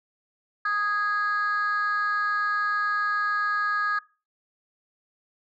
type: tone pair together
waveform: sine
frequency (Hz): 1244.5 / 1654.5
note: D#6 / G#6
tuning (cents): 0 / -7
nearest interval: perfect fourth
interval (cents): 493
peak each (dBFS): -24 / -24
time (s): 0.65-3.99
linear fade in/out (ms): 5
effects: noise-tail reverb RT60 0.3 s tail -20 dB re dry + tanh soft clip ceiling -19 dBFS